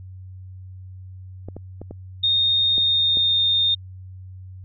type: clicks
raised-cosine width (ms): 2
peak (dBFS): -21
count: 6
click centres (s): 1.486 / 1.566 / 1.816 / 1.91 / 2.781 / 3.172
type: tone with pitch glide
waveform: sine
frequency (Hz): 3685 to 3653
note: A#7 to A#7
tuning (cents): -21 to -36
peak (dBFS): -16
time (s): 2.23-3.75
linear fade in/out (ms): 10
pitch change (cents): -15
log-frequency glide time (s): 2.72-3.4
effects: added 93 Hz sine -36 dBFS peak until 4.64 s

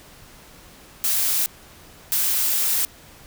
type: noise bursts at uneven times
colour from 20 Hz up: blue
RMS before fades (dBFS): -21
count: 2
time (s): 1.04-1.46 / 2.12-2.85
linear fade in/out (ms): 0
effects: pink hiss -47 dBFS RMS until 3.26 s

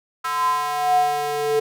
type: tone with high-pass filter sweep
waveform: square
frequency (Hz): 146.83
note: D3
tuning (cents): 0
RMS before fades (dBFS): -21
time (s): 0.24-1.6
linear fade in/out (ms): 10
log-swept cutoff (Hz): 1200 to 470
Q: 9.8
effects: none

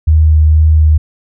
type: tone with vibrato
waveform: sine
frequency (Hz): 77.78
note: D#2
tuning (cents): 0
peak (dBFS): -4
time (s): 0.07-0.98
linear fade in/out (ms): 10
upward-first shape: sine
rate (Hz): 2.1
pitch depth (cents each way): 13
effects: none

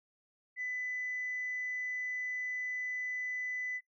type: tone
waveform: sine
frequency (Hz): 2000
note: B6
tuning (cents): +21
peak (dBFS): -34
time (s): 0.56-3.81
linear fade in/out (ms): 50
effects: noise-tail reverb RT60 0.1 s tail -19 dB re dry + tanh soft clip ceiling -30 dBFS

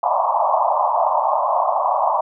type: band-pass noise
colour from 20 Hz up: white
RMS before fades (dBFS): -18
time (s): 0.03-2.21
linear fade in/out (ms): 5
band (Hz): 590 to 1100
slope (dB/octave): 96
effects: none

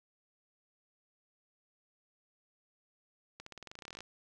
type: accelerating click train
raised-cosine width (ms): 0.2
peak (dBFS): -29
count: 18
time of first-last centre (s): 3.4-4.006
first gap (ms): 64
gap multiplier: 0.92
effects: none

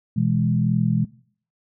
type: chord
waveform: sine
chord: E major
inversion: second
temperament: equal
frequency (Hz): 123.47 / 164.81 / 207.7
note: B2 / E3 / G#3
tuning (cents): 0 / 0 / 0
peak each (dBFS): -22 / -22 / -22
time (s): 0.16-1.05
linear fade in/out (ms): 10
effects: noise-tail reverb RT60 0.5 s tail -18 dB re dry

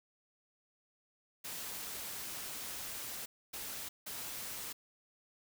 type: noise bursts at uneven times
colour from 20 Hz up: white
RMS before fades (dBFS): -43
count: 3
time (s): 1.44-3.26 / 3.53-3.89 / 4.06-4.73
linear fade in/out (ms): 10
effects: none

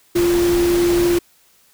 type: tone in noise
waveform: sine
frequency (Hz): 347.2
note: F4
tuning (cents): -10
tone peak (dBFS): -13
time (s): 0.15-1.19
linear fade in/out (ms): 10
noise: pink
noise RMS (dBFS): -25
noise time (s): 0.15-1.19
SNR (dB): +9
effects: white hiss -55 dBFS RMS until 1.73 s

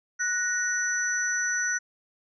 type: tone cluster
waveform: sine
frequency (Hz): 1472 / 1863 / 5950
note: F#6 / A#6 / F#8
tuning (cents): -9 / -2 / +9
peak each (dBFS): -27 / -32 / -29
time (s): 0.19-1.79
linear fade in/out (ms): 20
effects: none

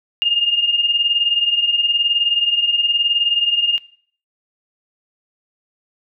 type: beating tone pair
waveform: sine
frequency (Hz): 2812 / 2831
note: F7 / F7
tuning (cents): +11 / +23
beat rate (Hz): 19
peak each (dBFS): -19 / -16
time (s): 0.22-3.78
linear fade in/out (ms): 0
effects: noise-tail reverb RT60 0.5 s tail -19 dB re dry

